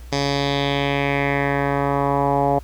10% pulse tone with low-pass filter sweep, 140.6 Hz, C#3, 25 cents sharp, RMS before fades -20 dBFS, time 0.12-2.59 s, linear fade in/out 5 ms, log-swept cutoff 5400 to 740 Hz, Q 2.9, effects added 60 Hz sine -35 dBFS peak until 2.63 s + pink hiss -50 dBFS RMS until 2.63 s

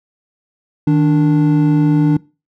triangle tone pair together, 155.56 / 293.7 Hz, D#3 / D4, 0 / 0 cents, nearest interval major seventh, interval 1100 cents, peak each -10 dBFS, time 0.87-2.17 s, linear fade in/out 5 ms, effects noise-tail reverb RT60 0.3 s tail -22 dB re dry

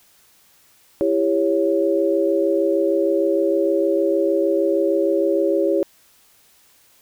sine chord, C# diminished, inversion first, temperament just, 332.6 / 399.1 / 554.4 Hz, E4 / G4 / C#5, +16 / +31 / 0 cents, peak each -20 dBFS, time 1.01-5.83 s, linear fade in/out 0 ms, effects white hiss -55 dBFS RMS until 7.01 s

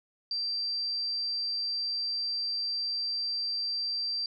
sine tone, 4699 Hz, D8, in tune, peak -29 dBFS, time 0.31-4.26 s, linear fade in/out 2 ms, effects none

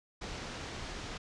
pink low-pass noise, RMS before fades -42 dBFS, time 0.21-1.18 s, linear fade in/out 10 ms, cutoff 6400 Hz, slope 24 dB/octave, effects resampled to 24000 Hz

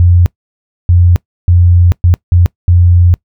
sine tone bursts at uneven times, 87.9 Hz, F2, 12 cents sharp, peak -3 dBFS, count 6, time 0-0.26 / 0.89-1.16 / 1.48-1.92 / 2.04-2.14 / 2.32-2.46 / 2.68-3.14 s, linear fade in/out 0 ms, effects noise-tail reverb RT60 0.1 s tail -23 dB re dry

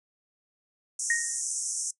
pink band-pass noise, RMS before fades -32 dBFS, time 0.99-1.91 s, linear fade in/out 5 ms, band 5700 to 9700 Hz, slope 96 dB/octave
sine tone with exponential decay, 1864.7 Hz, A#6, in tune, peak -21 dBFS, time 1.1-1.41 s, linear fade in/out 2 ms, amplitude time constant 66 ms
effects noise-tail reverb RT60 0.1 s tail -20 dB re dry

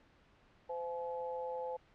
harmonic tone, 170.9 Hz, F3, 37 cents flat, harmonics 3 / 4 / 5, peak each -39 / -51 / -42 dBFS, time 0.69-1.77 s, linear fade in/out 10 ms, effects pink hiss -66 dBFS RMS until 1.94 s + low-pass 3000 Hz 12 dB/octave

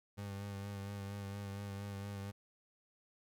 30% pulse tone with vibrato, 100 Hz, G2, 35 cents sharp, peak -39 dBFS, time 0.17-2.32 s, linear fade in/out 20 ms, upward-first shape sine, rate 4.3 Hz, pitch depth 29 cents each way, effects none

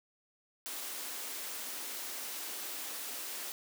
white high-pass noise, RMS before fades -41 dBFS, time 0.66-3.52 s, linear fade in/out 0 ms, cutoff 230 Hz, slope 48 dB/octave, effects none

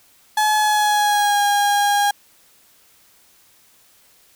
35% pulse tone with pitch glide, 853 to 815.4 Hz, G#5 to G#5, +46 to -32 cents, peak -13 dBFS, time 0.37-2.11 s, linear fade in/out 5 ms, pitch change -78 cents, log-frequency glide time 0.57-1.42 s, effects white hiss -54 dBFS RMS until 4.35 s

